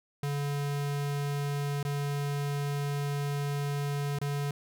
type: tone with dropouts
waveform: square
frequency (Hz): 143.1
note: D3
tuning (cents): -45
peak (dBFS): -30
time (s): 0.23-4.51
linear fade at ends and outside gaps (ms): 2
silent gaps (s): 1.829-1.85 / 4.187-4.214
effects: none